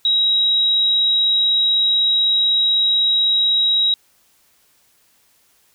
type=tone; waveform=sine; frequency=3834 Hz; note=A#7; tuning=48 cents sharp; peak=-13 dBFS; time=0.05-3.94 s; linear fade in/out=2 ms; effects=white hiss -58 dBFS RMS until 5.74 s